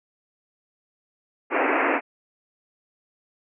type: band-pass noise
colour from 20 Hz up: pink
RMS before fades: -22 dBFS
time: 1.5-2.01 s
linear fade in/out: 50 ms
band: 260 to 2600 Hz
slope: 96 dB/octave
effects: none